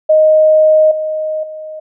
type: tone with level steps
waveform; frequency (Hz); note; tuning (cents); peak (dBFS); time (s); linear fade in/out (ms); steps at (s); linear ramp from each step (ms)
sine; 622.3; D#5; 0; -5 / -15 / -24; 0.09-1.8; 10; 0.91 / 1.43; 5
effects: none